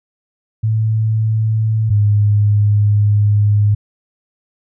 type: tone pair in turn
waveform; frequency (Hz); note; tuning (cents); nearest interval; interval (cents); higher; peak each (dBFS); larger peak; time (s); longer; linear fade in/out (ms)
sine; 110 / 103.83; A2 / G#2; 0 / 0; minor second; 100; first; -12 / -9; second; 0.63-1.9 / 1.9-3.75; second; 10
effects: none